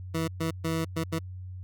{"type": "tone bursts at uneven times", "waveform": "20% pulse", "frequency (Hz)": 162.6, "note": "E3", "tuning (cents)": -23, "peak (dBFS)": -22, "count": 5, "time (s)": [[0.14, 0.28], [0.4, 0.51], [0.64, 0.85], [0.96, 1.04], [1.12, 1.19]], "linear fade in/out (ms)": 10, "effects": ["added 92 Hz sine -37 dBFS peak until 1.63 s"]}